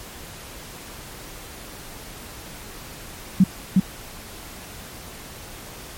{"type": "tone with echo", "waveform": "sine", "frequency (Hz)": 188.1, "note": "F#3", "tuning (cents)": 29, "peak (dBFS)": -9, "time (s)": [3.4, 3.44], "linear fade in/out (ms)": 5, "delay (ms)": 360, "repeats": 1, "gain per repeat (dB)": -2, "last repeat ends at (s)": 3.8, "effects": ["pink hiss -39 dBFS RMS until 5.97 s", "MP3 64 kbps"]}